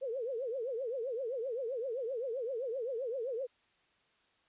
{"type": "tone with vibrato", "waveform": "sine", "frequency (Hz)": 493.9, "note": "B4", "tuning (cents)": 0, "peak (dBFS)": -34, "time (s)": [0.01, 3.47], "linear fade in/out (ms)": 20, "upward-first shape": "triangle", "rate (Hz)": 7.7, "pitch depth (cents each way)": 240, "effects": ["white hiss -71 dBFS RMS until 4.48 s", "resampled to 8000 Hz"]}